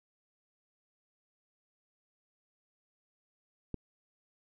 click, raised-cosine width 3 ms, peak -23 dBFS, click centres 3.743 s, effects none

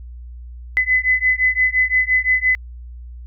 sine beating tone pair, 2014 / 2019.8 Hz, B6 / B6, +33 / +38 cents, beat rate 5.8 Hz, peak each -17 dBFS, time 0.77-2.55 s, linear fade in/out 0 ms, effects added 60 Hz sine -32 dBFS peak until 3.26 s

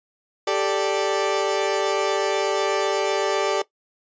30% pulse chord, G suspended second, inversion none, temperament equal, 392 / 440 / 587.3 Hz, G4 / A4 / D5, 0 / 0 / 0 cents, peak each -22 dBFS, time 0.47-3.62 s, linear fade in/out 5 ms, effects noise-tail reverb RT60 0.1 s tail -17 dB re dry + resampled to 16000 Hz

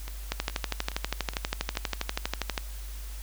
two click trains, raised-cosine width 0.2 ms, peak -21 / -10 dBFS, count 5 / 29, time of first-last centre 0.08-1.754 / 0.32-2.578 s, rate 2.39 / 12.4 Hz, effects added 50 Hz sine -36 dBFS peak until 3.22 s + white hiss -48 dBFS RMS until 3.22 s

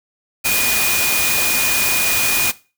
sine tone in noise, 2456 Hz, D#7, 23 cents flat, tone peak -18 dBFS, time 0.44-2.52 s, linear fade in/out 20 ms, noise white, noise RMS -18 dBFS, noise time 0.44-2.52 s, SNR -3 dB, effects noise-tail reverb RT60 0.3 s tail -17 dB re dry

